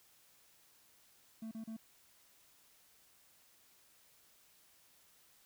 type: tone bursts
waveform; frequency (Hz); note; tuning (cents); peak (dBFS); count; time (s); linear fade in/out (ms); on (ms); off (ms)
triangle; 222.5; A3; +20; -40; 3; 1.42-1.767; 5; 93; 34
effects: white hiss -67 dBFS RMS until 5.45 s